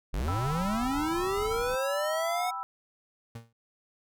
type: linear sweep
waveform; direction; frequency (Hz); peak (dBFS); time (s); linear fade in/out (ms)
square; up; 38.06 to 742; -29; 0.13-2.51; 10
type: noise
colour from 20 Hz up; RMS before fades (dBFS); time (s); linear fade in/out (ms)
brown; -40; 0.17-1.76; 20
type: chord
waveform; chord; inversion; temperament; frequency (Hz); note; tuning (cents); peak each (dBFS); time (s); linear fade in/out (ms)
sine; E minor; first; equal; 784 / 987.8 / 1318.5; G5 / B5 / E6; 0 / 0 / 0; -39 / -38 / -35; 0.28-2.63; 0
type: tone with exponential decay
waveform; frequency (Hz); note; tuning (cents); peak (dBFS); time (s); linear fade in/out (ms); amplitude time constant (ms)
35% pulse; 115.4; A#2; -17; -35; 3.35-3.53; 5; 39
effects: none